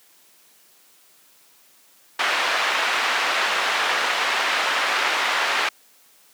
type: band-pass noise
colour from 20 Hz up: pink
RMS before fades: -22 dBFS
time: 2.19-5.69 s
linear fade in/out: 5 ms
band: 1000 to 3000 Hz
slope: 12 dB/octave
effects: white hiss -55 dBFS RMS until 6.33 s + high-pass 200 Hz 12 dB/octave